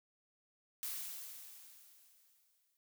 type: noise with exponential decay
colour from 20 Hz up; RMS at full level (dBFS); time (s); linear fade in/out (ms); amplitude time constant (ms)
blue; -40; 0.83-2.77; 0; 420
effects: none